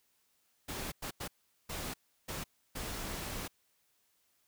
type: noise bursts at uneven times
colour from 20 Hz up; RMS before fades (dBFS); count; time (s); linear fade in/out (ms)
pink; -40; 6; 0.68-0.92 / 1.02-1.11 / 1.2-1.28 / 1.69-1.94 / 2.28-2.44 / 2.75-3.48; 10
effects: white hiss -74 dBFS RMS until 4.47 s